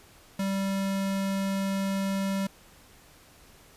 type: tone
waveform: square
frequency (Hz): 194.9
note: G3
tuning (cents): -10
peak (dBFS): -27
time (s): 0.39-2.47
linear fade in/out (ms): 5
effects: pink hiss -55 dBFS RMS until 3.76 s + resampled to 32000 Hz